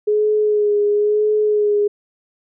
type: tone with vibrato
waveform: sine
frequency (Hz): 419.1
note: G#4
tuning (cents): +16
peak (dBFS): -13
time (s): 0.07-1.88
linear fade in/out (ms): 10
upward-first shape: sine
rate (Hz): 0.99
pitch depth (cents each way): 27
effects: none